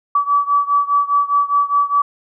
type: beating tone pair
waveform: sine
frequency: 1146 / 1150.9 Hz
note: D6 / D6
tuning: -43 / -35 cents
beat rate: 4.9 Hz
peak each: -15 / -17 dBFS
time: 0.15-2.02 s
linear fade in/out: 5 ms
effects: none